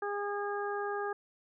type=harmonic tone; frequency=407.8 Hz; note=G#4; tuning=32 cents flat; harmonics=1 / 2 / 3 / 4; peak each=-35 / -38 / -40 / -41 dBFS; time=0.02-1.13 s; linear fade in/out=5 ms; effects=none